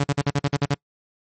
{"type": "tone bursts", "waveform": "sawtooth", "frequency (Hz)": 142.3, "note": "C#3", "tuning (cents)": 46, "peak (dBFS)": -14, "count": 9, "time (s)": [0, 0.744], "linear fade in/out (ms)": 5, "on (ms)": 40, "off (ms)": 48, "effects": ["noise-tail reverb RT60 0.1 s tail -26 dB re dry", "MP3 32 kbps"]}